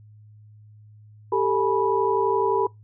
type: tone cluster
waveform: sine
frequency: 392.7 / 444.4 / 845 / 979 Hz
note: G4 / A4 / G#5 / B5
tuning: +3 / +17 / +30 / -15 cents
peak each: -23 / -24 / -31 / -24 dBFS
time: 1.32-2.67 s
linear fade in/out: 5 ms
effects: noise-tail reverb RT60 0.2 s tail -24 dB re dry + added 106 Hz sine -46 dBFS peak until 2.83 s